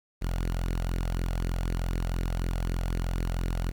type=tone with flanger; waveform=sawtooth; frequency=43.24 Hz; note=F1; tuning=16 cents flat; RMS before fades=-29 dBFS; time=0.21-3.72 s; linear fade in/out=20 ms; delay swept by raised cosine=0.44 to 1.54 ms; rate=4 Hz; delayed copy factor=+0.55; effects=9-bit